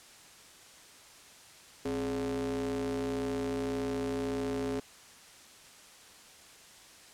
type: ring-modulated tone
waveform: square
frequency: 77.78 Hz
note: D#2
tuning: in tune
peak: -29 dBFS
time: 1.85-4.8 s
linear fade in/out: 5 ms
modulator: 342 Hz
effects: white hiss -54 dBFS RMS until 7.13 s + low-pass 9000 Hz 12 dB/octave